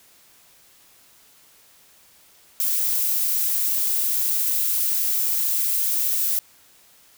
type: noise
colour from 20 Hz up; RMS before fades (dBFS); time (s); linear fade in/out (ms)
violet; -22; 2.6-6.39; 0
effects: white hiss -54 dBFS RMS until 7.17 s